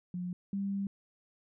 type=tone pair in turn; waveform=sine; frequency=178.9 / 197.78 Hz; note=F3 / G3; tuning=+42 / +16 cents; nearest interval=major second; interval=174 cents; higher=second; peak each=-34 / -31 dBFS; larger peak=second; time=0.14-0.33 / 0.53-0.87 s; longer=second; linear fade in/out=2 ms; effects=none